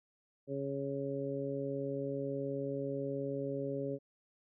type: harmonic tone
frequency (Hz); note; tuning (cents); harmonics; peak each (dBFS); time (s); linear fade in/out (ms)
138.59; C#3; 0; 1 / 2 / 3 / 4; -42 / -40 / -39 / -40; 0.47-3.99; 50
effects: none